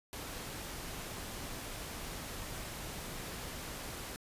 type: noise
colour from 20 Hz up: pink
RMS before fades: -43 dBFS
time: 0.13-4.16 s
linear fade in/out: 0 ms
effects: resampled to 32000 Hz